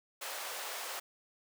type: high-pass noise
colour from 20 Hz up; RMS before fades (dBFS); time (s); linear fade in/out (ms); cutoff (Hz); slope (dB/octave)
pink; -41; 0.21-1; 10; 540; 24
effects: none